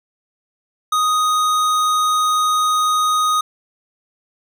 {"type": "tone with hard clipping", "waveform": "sine", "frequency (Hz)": 1246, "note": "D#6", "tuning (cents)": 2, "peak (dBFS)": -16, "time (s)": [0.92, 3.41], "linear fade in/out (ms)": 5, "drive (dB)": 16, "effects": []}